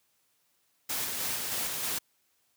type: noise with tremolo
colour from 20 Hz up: white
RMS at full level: -32 dBFS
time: 0.89-1.99 s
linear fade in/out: 10 ms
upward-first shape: square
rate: 3.2 Hz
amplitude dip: 25%
effects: white hiss -72 dBFS RMS until 2.56 s + high-pass 60 Hz 12 dB/octave